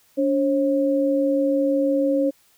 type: tone pair together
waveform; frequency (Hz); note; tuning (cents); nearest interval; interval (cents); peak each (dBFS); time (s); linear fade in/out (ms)
sine; 286.1 / 540; D4 / C#5; -45 / -45; major seventh; 1100; -20; 0.17-2.31; 20
effects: white hiss -59 dBFS RMS until 2.57 s